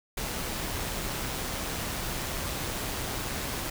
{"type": "noise with amplitude modulation", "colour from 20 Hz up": "pink", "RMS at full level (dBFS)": -32, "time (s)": [0.17, 3.7], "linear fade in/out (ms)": 5, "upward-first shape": "sine", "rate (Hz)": 131, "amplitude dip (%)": 25, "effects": []}